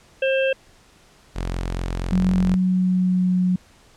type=harmonic tone; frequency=533 Hz; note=C5; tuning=32 cents sharp; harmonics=1 / 3 / 5 / 6; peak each=-18 / -28 / -26 / -34 dBFS; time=0.22-0.53 s; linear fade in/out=5 ms
type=tone; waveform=sawtooth; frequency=44.11 Hz; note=F1; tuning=18 cents sharp; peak=-20 dBFS; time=1.35-2.56 s; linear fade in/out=20 ms
type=tone with pitch glide; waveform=sine; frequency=185 to 182.24 Hz; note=F#3 to F#3; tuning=0 to -26 cents; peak=-16 dBFS; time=2.12-3.56 s; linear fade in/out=5 ms; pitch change=-26 cents; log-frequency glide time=2.52-3.41 s
effects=pink hiss -53 dBFS RMS until 3.96 s + low-pass 9000 Hz 12 dB/octave